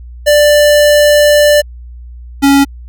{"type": "tone pair in turn", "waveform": "square", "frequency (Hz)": [590, 278.4], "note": ["D5", "C#4"], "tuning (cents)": [8, 8], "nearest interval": "octave + minor second", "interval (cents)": 1300, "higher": "first", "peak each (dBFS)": -5, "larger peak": "neither", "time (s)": [[0.26, 1.62], [2.42, 2.65]], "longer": "first", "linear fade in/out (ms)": 20, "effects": ["added 60 Hz sine -27 dBFS peak until 2.88 s"]}